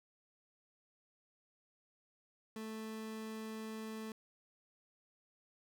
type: tone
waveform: 30% pulse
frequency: 219.7 Hz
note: A3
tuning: 2 cents flat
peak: -40 dBFS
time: 2.56-4.12 s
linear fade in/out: 2 ms
effects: none